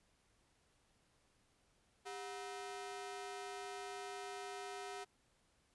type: ring-modulated tone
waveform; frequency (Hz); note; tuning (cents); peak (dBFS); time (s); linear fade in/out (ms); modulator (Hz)
sawtooth; 564; C#5; +30; -38; 2.05-5.05; 20; 165
effects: pink hiss -75 dBFS RMS until 5.74 s + resampled to 24000 Hz